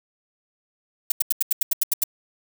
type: noise bursts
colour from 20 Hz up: violet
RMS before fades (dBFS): -19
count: 10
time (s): 1.1-2.038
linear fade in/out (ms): 5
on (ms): 20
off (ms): 82
effects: none